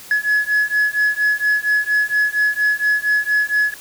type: beating tone pair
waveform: sine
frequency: 1694 / 1698.3 Hz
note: G#6 / G#6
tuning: +34 / +38 cents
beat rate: 4.3 Hz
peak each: -16 dBFS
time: 0.11-3.74 s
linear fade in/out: 2 ms
effects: tanh soft clip ceiling -11 dBFS + white hiss -39 dBFS RMS until 3.8 s